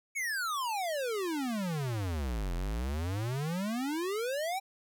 square exponential two-way sweep, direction down then up, 2275 to 41.71 to 797 Hz, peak -32 dBFS, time 0.15-4.6 s, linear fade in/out 20 ms, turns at 2.54 s, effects none

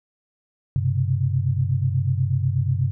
sine tone cluster, 96.3 / 127.3 / 135.5 Hz, G2 / C3 / C#3, -30 / -47 / -39 cents, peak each -23 dBFS, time 0.76-2.91 s, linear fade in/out 0 ms, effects none

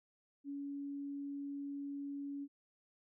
sine tone, 282 Hz, C#4, 30 cents sharp, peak -40 dBFS, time 0.44-2.48 s, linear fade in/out 50 ms, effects none

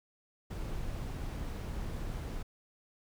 brown noise, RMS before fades -38 dBFS, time 0.5-2.43 s, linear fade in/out 10 ms, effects none

